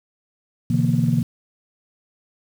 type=tone cluster; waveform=sine; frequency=125 / 145.5 / 166.3 / 234.1 Hz; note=B2 / D3 / E3 / A#3; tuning=+21 / -16 / +16 / +8 cents; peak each=-21 dBFS; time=0.7-1.23 s; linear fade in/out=5 ms; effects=tanh soft clip ceiling -7 dBFS + 7-bit